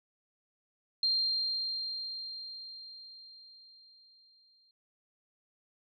sine tone with exponential decay, 4186 Hz, C8, in tune, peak -25 dBFS, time 1.03-4.71 s, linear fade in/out 2 ms, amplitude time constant 800 ms, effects none

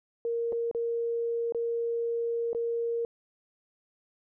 sine tone with dropouts, 466.2 Hz, A#4, in tune, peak -27 dBFS, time 0.25-3.05 s, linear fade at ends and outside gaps 1 ms, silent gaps 0.523-0.528 / 0.713-0.748 / 1.523-1.547 / 2.531-2.548 s, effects none

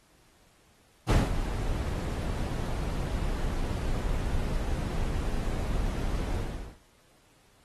brown noise with ADSR envelope, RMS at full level -18 dBFS, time 1.08-6.79 s, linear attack 14 ms, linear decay 200 ms, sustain -12 dB, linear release 450 ms, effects pink hiss -63 dBFS RMS until 7.64 s + AAC 32 kbps

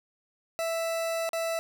40% pulse tone with dropouts, 660 Hz, E5, 2 cents sharp, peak -27 dBFS, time 0.59-1.59 s, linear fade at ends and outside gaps 0 ms, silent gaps 1.291-1.332 s, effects none

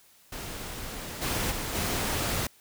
pink noise with level steps, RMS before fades -38 / -29 / -33 / -29 dBFS, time 0.32-2.47 s, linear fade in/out 5 ms, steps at 1.21 / 1.5 / 1.74 s, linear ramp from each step 20 ms, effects white hiss -59 dBFS RMS until 2.6 s

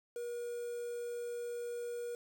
triangle tone with quantisation, 478.7 Hz, A#4, 46 cents sharp, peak -36 dBFS, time 0.16-2.15 s, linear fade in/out 2 ms, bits 9, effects none

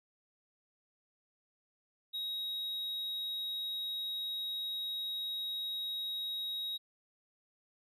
triangle tone, 3797 Hz, A#7, 31 cents sharp, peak -34 dBFS, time 2.13-6.78 s, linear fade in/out 20 ms, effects none

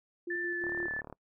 sine tone with tremolo, 348.4 Hz, F4, 4 cents flat, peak -35 dBFS, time 0.27-0.87 s, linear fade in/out 5 ms, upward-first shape square, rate 5.8 Hz, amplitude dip 30%
sine tone with vibrato, 1758 Hz, A6, 2 cents flat, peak -33 dBFS, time 0.3-1.01 s, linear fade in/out 5 ms, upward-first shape triangle, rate 2.7 Hz, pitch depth 18 cents each way
click train, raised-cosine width 1 ms, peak -30 dBFS, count 19, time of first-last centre 0.64-1.126 s, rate 37 Hz
effects noise-tail reverb RT60 0.1 s tail -25 dB re dry

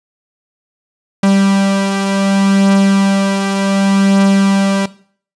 45% pulse beating tone pair, 196 / 196.67 Hz, G3 / G3, 0 / +6 cents, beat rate 0.67 Hz, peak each -11 / -18 dBFS, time 1.23-4.86 s, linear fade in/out 5 ms, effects noise-tail reverb RT60 0.5 s tail -18 dB re dry + resampled to 22050 Hz

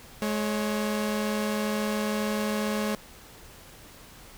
sawtooth tone pair together, 211.4 / 552.1 Hz, G#3 / C#5, +31 / -7 cents, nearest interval octave + perfect fourth, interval 1662 cents, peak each -23 / -29 dBFS, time 0.22-2.95 s, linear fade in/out 0 ms, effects pink hiss -49 dBFS RMS until 4.37 s

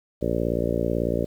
harmonic tone, 58.1 Hz, A#1, 5 cents flat, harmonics 1 / 2 / 3 / 4 / 5 / 6 / 7 / 8 / 9 / 10, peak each -31 / -31 / -31 / -31 / -31 / -31 / -31 / -31 / -31 / -31 dBFS, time 0.21-1.26 s, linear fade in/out 20 ms, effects 9-bit

